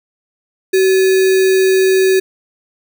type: tone with sample-and-hold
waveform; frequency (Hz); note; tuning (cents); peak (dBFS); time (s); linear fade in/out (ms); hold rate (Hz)
sine; 378.6; F#4; +40; -8; 0.73-2.2; 10; 2100
effects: none